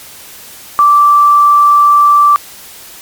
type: tone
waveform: sine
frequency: 1168 Hz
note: D6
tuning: 10 cents flat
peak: -3 dBFS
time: 0.79-2.36 s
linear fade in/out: 0 ms
effects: white hiss -33 dBFS RMS until 3.01 s + MP3 96 kbps